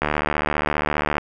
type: click train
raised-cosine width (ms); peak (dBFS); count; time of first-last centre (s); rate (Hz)
0.5; -5; 88; 0.02-1.182; 74.9
effects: none